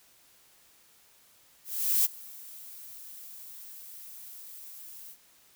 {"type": "noise with ADSR envelope", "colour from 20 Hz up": "violet", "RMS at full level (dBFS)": -23, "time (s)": [1.64, 5.17], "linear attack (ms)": 410, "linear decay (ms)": 20, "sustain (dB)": -23, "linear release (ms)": 67, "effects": ["white hiss -61 dBFS RMS until 5.55 s"]}